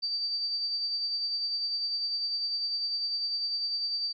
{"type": "tone with tremolo", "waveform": "sine", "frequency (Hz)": 4640, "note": "D8", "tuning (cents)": -22, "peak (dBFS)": -27, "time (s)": [0.02, 4.13], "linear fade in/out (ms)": 20, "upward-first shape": "sine", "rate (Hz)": 10, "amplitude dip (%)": 35, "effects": []}